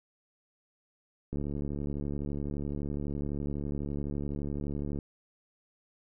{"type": "click train", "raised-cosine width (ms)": 3, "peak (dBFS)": -23, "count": 264, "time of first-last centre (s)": [1.33, 4.988], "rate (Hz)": 71.9, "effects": []}